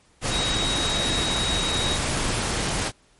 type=tone in noise; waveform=sine; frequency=3800 Hz; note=A#7; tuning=33 cents sharp; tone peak=-25 dBFS; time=0.29-1.99 s; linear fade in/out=50 ms; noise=pink; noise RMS=-25 dBFS; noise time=0.21-2.92 s; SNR=-3 dB; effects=pink hiss -59 dBFS RMS until 3.19 s + MP3 48 kbps